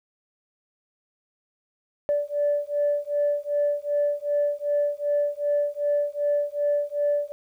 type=beating tone pair; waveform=sine; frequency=581 / 583.6 Hz; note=D5 / D5; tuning=-19 / -11 cents; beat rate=2.6 Hz; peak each=-24 dBFS; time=2.09-7.32 s; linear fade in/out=0 ms; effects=tanh soft clip ceiling -15 dBFS + 10-bit